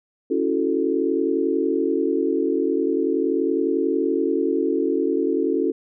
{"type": "chord", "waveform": "sine", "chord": "F# minor seventh", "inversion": "second", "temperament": "equal with one note detuned", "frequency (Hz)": [278.3, 329.6, 370, 440], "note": ["C#4", "E4", "F#4", "A4"], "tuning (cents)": [7, 0, 0, 0], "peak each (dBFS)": -24, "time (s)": [0.3, 5.72], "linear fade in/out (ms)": 10, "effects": []}